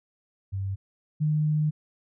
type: tone pair in turn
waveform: sine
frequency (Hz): 97.2 / 152.44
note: G2 / D#3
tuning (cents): -14 / -35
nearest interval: minor sixth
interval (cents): 779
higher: second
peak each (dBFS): -27 / -21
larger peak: second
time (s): 0.52-0.76 / 1.2-1.71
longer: second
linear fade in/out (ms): 20
effects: none